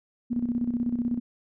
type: tone with tremolo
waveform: sine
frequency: 240 Hz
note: B3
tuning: 49 cents flat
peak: -22 dBFS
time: 0.3-1.2 s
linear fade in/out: 20 ms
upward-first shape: square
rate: 16 Hz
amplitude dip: 65%
effects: none